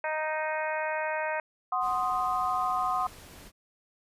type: harmonic tone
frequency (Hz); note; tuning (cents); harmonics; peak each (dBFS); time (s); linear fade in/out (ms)
310.8; D#4; -2; 2 / 3 / 4 / 5 / 6 / 7 / 8; -32 / -33 / -43 / -36 / -38 / -41 / -41; 0.04-1.4; 2
type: chord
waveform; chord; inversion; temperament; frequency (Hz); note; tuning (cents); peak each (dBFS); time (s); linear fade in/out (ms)
sine; C diminished; second; equal; 740 / 1046.5 / 1244.5; Gb5 / C6 / Eb6; 0 / 0 / 0; -30; 1.72-3.07; 5
type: noise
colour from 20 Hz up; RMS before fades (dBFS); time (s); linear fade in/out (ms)
pink; -49; 1.8-3.52; 50
effects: resampled to 32000 Hz